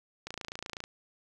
click train, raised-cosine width 0.2 ms, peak -21 dBFS, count 17, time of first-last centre 0.27-0.839 s, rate 28.1 Hz, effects none

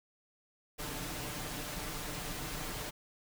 pink noise with comb filter, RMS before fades -40 dBFS, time 0.78-2.91 s, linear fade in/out 20 ms, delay 6.7 ms, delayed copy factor +0.55, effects none

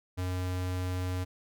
square tone, 91.3 Hz, F#2, 23 cents flat, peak -31 dBFS, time 0.17-1.25 s, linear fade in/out 20 ms, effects none

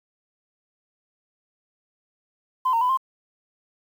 sine tone with pitch steps, 1026 / 918 / 999 / 1054 Hz, C6 / A#5 / B5 / C6, -34 / -27 / +20 / +12 cents, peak -17 dBFS, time 2.65-2.974 s, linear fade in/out 10 ms, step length 81 ms, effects tanh soft clip ceiling -14 dBFS + 8-bit

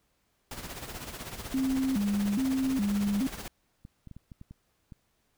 pink noise with tremolo, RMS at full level -38 dBFS, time 0.51-3.48 s, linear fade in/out 2 ms, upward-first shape sine, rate 16 Hz, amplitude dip 60%
sine tone with vibrato, 231.7 Hz, A#3, 10 cents flat, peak -25 dBFS, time 1.54-3.27 s, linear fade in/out 2 ms, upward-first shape square, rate 1.2 Hz, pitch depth 230 cents each way
clicks, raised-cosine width 5 ms, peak -33 dBFS, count 12, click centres 2.72 / 3.071 / 3.124 / 3.383 / 3.851 / 4.073 / 4.113 / 4.166 / 4.318 / 4.414 / 4.51 / 4.922 s
effects pink hiss -73 dBFS RMS until 5.37 s

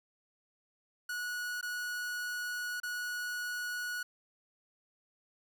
45% pulse tone with dropouts, 1463 Hz, F#6, 20 cents flat, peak -35 dBFS, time 1.09-4.03 s, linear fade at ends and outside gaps 5 ms, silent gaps 1.612-1.627 / 2.801-2.832 s, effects 12-bit

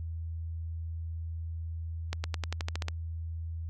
accelerating click train, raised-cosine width 0.2 ms, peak -16 dBFS, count 10, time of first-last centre 2.13-2.884 s, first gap 110 ms, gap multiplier 0.93, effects added 82 Hz sine -34 dBFS peak until 3.69 s + AAC 64 kbps

